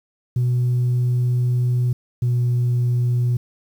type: tone pair in turn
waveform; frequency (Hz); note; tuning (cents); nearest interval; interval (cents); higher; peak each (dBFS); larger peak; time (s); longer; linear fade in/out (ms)
sine; 123.47 / 122.05; B2 / B2; 0 / -20; unison; 20; first; -14; neither; 0.36-1.93 / 2.22-3.37; first; 5
effects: tanh soft clip ceiling -14 dBFS + 8-bit